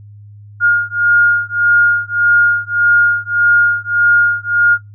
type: beating tone pair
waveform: sine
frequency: 1420 / 1421.7 Hz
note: F6 / F6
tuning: +28 / +30 cents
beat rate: 1.7 Hz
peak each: -12 dBFS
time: 0.6-4.78 s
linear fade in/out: 50 ms
effects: noise-tail reverb RT60 0.2 s tail -24 dB re dry + added 103 Hz sine -34 dBFS peak until 4.94 s